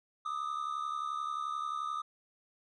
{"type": "tone pair together", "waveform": "triangle", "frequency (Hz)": [1200, 1271.4], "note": ["D6", "D#6"], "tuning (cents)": [37, 37], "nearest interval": "minor second", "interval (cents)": 100, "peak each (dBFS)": [-34, -36], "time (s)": [0.25, 2.02], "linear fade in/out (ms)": 10, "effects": ["resampled to 22050 Hz"]}